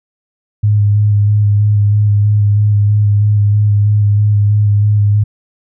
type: tone with vibrato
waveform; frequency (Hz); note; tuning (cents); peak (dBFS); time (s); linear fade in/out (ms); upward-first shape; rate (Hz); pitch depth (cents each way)
sine; 103.8; G#2; 0; -7; 0.63-5.24; 10; square; 3.1; 16
effects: none